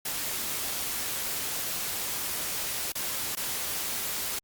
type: noise with dropouts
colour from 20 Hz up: white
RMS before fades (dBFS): -32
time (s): 0.05-4.39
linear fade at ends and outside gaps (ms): 5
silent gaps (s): 2.922-2.952 / 3.353-3.369
effects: Opus 48 kbps